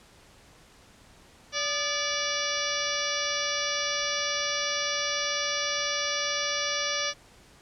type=harmonic tone with a mistuned harmonic; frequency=578 Hz; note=D5; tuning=28 cents flat; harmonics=1 / 2 / 3 / 4 / 5 / 6 / 7 / 8 / 9 / 10; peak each=-35 / -36 / -35 / -35 / -36 / -35 / -40 / -37 / -37 / -34 dBFS; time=1.52-7.14 s; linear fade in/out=50 ms; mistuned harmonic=2; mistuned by=+87 cents; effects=pink hiss -55 dBFS RMS until 7.61 s + low-pass 9000 Hz 12 dB/octave